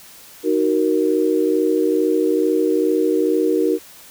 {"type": "chord", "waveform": "sine", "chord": "D# minor", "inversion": "none", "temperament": "just", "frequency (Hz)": [311.1, 373.4, 466.7], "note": ["D#4", "F#4", "A#4"], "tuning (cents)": [0, 16, 2], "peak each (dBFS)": -19, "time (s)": [0.43, 3.79], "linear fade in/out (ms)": 50, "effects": ["white hiss -43 dBFS RMS until 4.1 s"]}